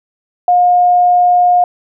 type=tone; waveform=sine; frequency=714 Hz; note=F5; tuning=38 cents sharp; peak=-6 dBFS; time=0.48-1.64 s; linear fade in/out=2 ms; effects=none